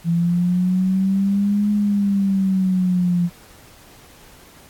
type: linear two-way sweep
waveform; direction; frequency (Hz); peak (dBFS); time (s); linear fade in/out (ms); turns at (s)
sine; up then down; 167 to 208.2 to 172.7; -15; 0.04-3.3; 50; 1.71
effects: pink hiss -47 dBFS RMS until 4.69 s + AAC 64 kbps